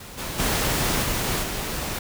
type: noise with level steps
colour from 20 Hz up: pink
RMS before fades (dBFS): -40 / -31 / -23 / -25 / -29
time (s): 0-1.99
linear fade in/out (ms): 5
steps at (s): 0.17 / 0.38 / 1.02 / 1.42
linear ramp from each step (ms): 20
effects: none